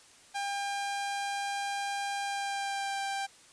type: tone with pitch glide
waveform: sawtooth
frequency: 801 to 789.1 Hz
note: G5 to G5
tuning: +37 to +11 cents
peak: -28 dBFS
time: 0.34-3.27 s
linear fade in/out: 20 ms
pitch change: -26 cents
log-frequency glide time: 2.23-3.03 s
effects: white hiss -57 dBFS RMS until 3.52 s + resampled to 22050 Hz